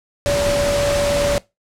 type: tone in noise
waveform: sine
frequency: 574 Hz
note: D5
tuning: 40 cents flat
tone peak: -16 dBFS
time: 0.26-1.38 s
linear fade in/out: 0 ms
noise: pink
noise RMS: -22 dBFS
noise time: 0.26-1.38 s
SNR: +3 dB
effects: noise-tail reverb RT60 0.2 s tail -20 dB re dry + low-pass 9000 Hz 12 dB/octave